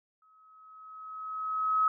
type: tone with exponential growth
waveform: sine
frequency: 1279 Hz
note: D#6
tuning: 47 cents sharp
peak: -21 dBFS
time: 0.22-1.88 s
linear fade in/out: 2 ms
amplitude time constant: 360 ms
effects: none